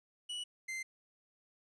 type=tone pair in turn; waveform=45% pulse; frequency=2941 / 2080 Hz; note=F#7 / C7; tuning=-11 / -11 cents; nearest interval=tritone; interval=600 cents; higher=first; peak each=-38 / -38 dBFS; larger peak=neither; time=0.29-0.44 / 0.68-0.83 s; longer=neither; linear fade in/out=10 ms; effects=resampled to 22050 Hz + 13-bit